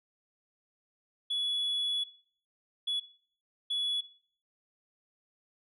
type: tone bursts at uneven times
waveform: sine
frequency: 3397 Hz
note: G#7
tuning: 38 cents sharp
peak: -27 dBFS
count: 3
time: 1.3-2.04 / 2.87-3 / 3.7-4.01 s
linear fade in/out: 10 ms
effects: noise-tail reverb RT60 0.5 s tail -17 dB re dry + tanh soft clip ceiling -27 dBFS